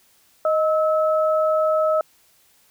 sine tone pair together, 624.6 / 1297 Hz, D#5 / E6, +7 / -28 cents, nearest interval octave + minor second, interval 1265 cents, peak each -17 / -23 dBFS, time 0.45-2.01 s, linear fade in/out 2 ms, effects white hiss -58 dBFS RMS until 2.7 s

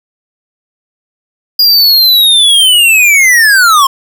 square linear sweep, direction down, 4877 to 1046.5 Hz, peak -4 dBFS, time 1.59-3.87 s, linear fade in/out 5 ms, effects none

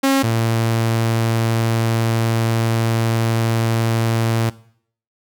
sawtooth tone pair in turn, 271.2 / 114.03 Hz, C#4 / A#2, -38 / -38 cents, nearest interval octave + minor third, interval 1500 cents, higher first, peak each -9 / -12 dBFS, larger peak first, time 0.03-0.23 / 0.23-4.5 s, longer second, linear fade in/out 10 ms, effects noise-tail reverb RT60 0.6 s tail -19 dB re dry

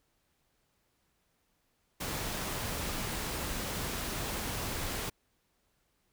pink noise, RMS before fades -36 dBFS, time 2-5.1 s, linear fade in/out 10 ms, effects pink hiss -75 dBFS RMS until 6.12 s

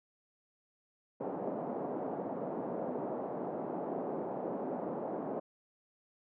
white band-pass noise, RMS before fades -38 dBFS, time 1.2-5.4 s, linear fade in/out 10 ms, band 180 to 720 Hz, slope 24 dB/octave, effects none

